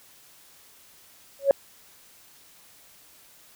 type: tone with exponential growth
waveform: sine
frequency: 554.4 Hz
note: C#5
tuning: in tune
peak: -9 dBFS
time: 1.39-1.51 s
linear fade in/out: 1 ms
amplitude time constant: 24 ms
effects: tanh soft clip ceiling -7 dBFS + white hiss -54 dBFS RMS until 3.55 s